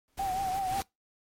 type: noise with exponential growth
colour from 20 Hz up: pink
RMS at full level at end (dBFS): -35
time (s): 0.08-0.82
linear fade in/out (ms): 0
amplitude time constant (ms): 160
type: noise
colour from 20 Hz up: pink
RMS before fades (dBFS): -42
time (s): 0.17-0.6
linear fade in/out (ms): 10
type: tone with vibrato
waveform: sine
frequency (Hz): 764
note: G5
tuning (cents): -45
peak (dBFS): -28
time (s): 0.19-0.81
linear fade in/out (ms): 5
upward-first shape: triangle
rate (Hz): 5.6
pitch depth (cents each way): 71
effects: noise-tail reverb RT60 0.2 s tail -24 dB re dry + MP3 64 kbps